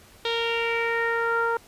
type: tone with low-pass filter sweep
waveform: sawtooth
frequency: 462.9 Hz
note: A#4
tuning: 12 cents flat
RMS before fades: -25 dBFS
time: 0.25-1.57 s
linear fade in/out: 2 ms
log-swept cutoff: 3600 to 1200 Hz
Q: 4.8
effects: pink hiss -52 dBFS RMS until 1.67 s + resampled to 32000 Hz